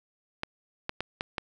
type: clicks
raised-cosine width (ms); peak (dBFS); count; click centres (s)
0.3; -14; 5; 0.434 / 0.894 / 1.006 / 1.209 / 1.382
effects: none